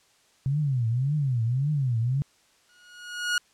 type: tone with vibrato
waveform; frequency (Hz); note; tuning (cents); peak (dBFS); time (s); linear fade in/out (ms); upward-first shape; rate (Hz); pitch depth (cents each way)
sine; 130.81; C3; 0; -22; 0.46-2.22; 0; triangle; 1.8; 290
type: tone with exponential growth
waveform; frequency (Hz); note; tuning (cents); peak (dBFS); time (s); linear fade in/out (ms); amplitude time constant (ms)
sawtooth; 1445; F#6; -41; -17; 2.69-3.38; 2; 150
effects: white hiss -62 dBFS RMS until 3.53 s + low-pass 8000 Hz 12 dB/octave